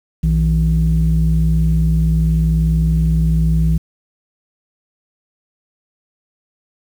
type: tone pair together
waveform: sine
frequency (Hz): 60.7 / 161.12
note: B1 / E3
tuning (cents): -29 / -39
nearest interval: octave + perfect fourth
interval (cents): 1690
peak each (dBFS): -13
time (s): 0.23-3.78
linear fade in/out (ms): 10
effects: tanh soft clip ceiling -6 dBFS + 7-bit